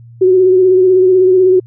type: tone with vibrato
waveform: sine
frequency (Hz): 371.3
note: F#4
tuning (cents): +6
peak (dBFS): -5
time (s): 0.21-1.6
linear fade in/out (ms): 10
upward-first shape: sine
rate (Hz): 16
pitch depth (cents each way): 36
effects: added 117 Hz sine -34 dBFS peak until 1.66 s